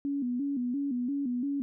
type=tone with vibrato; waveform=sine; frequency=262.8 Hz; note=C4; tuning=8 cents sharp; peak=-28 dBFS; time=0.05-1.62 s; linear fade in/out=0 ms; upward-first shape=square; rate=2.9 Hz; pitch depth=120 cents each way; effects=none